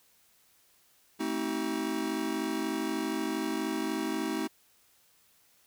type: chord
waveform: square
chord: A diminished seventh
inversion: none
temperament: just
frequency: 220 / 264 / 316.8 / 380.2 Hz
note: A3 / C4 / Eb4 / Gb4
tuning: 0 / +16 / +31 / +47 cents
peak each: -38 / -37 / -34 / -38 dBFS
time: 1.19-4.48 s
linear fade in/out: 20 ms
effects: white hiss -65 dBFS RMS until 5.66 s